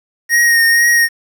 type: tone with vibrato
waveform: square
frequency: 1864.7 Hz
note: A#6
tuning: in tune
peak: -9 dBFS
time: 0.29-1.09 s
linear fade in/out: 50 ms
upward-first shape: triangle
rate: 2.1 Hz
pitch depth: 28 cents each way
effects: 7-bit